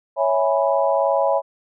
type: chord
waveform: sine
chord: C# minor seventh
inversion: none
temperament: equal with one note detuned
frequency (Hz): 554.4 / 656.6 / 830.6 / 987.8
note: C#5 / E5 / G#5 / B5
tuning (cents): 0 / -7 / 0 / 0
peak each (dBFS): -19 / -21 / -23 / -24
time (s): 0.16-1.42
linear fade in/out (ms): 50
effects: none